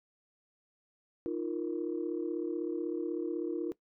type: chord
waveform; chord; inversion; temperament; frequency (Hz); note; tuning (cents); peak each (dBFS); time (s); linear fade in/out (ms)
sine; Eb suspended second; none; equal with one note detuned; 311.1 / 347.2 / 466.2; Eb4 / F4 / Bb4; 0 / -10 / 0; -36 / -34 / -38; 1.26-3.72; 0
effects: noise-tail reverb RT60 0.1 s tail -19 dB re dry + tanh soft clip ceiling -23 dBFS